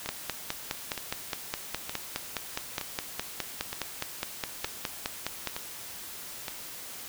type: two click trains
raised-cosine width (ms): 0.2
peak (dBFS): -12 / -16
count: 27 / 8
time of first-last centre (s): 0.09-5.473 / 0.06-6.482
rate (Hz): 4.83 / 1.09
effects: white hiss -42 dBFS RMS until 7.08 s